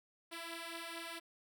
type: beating tone pair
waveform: 5% pulse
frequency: 331 / 335.5 Hz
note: E4 / E4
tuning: +7 / +31 cents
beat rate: 4.5 Hz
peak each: -36 / -34 dBFS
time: 0.31-1.2 s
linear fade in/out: 20 ms
effects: none